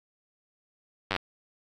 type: slowing click train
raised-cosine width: 0.3 ms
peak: -11 dBFS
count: 6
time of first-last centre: 1.11-1.163 s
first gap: 10 ms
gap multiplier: 1.03
effects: AAC 32 kbps